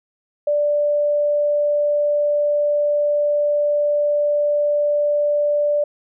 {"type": "tone", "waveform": "sine", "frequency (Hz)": 587.3, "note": "D5", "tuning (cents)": 0, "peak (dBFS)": -15, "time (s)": [0.47, 5.84], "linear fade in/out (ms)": 5, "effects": []}